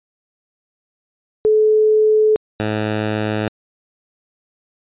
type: tone pair in turn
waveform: sine / 10% pulse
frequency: 430.9 / 107.23 Hz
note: A4 / A2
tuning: -36 / -44 cents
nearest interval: 2 octaves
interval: 2408 cents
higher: first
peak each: -10 dBFS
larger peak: neither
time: 1.45-2.36 / 2.6-3.48 s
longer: first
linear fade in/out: 0 ms
effects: resampled to 8000 Hz